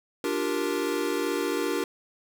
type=chord; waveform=square; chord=G minor seventh; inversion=second; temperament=equal; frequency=293.7 / 349.2 / 392 / 466.2 Hz; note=D4 / F4 / G4 / Bb4; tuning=0 / 0 / 0 / 0 cents; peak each=-32 dBFS; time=0.24-1.84 s; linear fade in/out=2 ms; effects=none